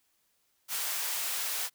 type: high-pass noise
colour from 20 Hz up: white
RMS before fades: -33 dBFS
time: 0.68-1.7 s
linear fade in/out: 50 ms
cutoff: 710 Hz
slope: 12 dB/octave
effects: white hiss -73 dBFS RMS until 1.74 s